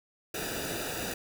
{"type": "noise with comb filter", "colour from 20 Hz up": "pink", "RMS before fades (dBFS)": -35, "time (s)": [0.34, 1.14], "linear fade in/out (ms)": 5, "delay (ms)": 0.93, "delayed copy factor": -0.75, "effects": []}